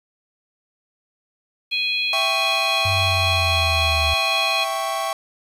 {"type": "harmonic tone", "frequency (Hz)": 830.6, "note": "G#5", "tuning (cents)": 0, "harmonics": [3, 4, 5], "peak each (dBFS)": [-22, -25, -26], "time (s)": [1.71, 4.65], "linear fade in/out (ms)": 20}
{"type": "chord", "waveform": "45% pulse", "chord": "C# diminished", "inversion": "first", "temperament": "equal", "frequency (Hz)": [659.3, 784, 1108.7], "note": ["E5", "G5", "C#6"], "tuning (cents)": [0, 0, 0], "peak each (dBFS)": [-27, -27, -26], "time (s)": [2.13, 5.13], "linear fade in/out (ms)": 2}
{"type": "linear sweep", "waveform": "sine", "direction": "down", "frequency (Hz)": [98, 74.9], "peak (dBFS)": -22, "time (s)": [2.85, 4.14], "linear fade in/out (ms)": 5}
{"effects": ["resampled to 32000 Hz", "8-bit"]}